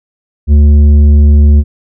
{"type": "tone with tanh clipping", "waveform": "sine", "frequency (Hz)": 73.4, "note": "D2", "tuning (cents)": 0, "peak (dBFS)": -3, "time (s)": [0.47, 1.64], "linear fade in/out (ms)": 50, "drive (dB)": 8, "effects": []}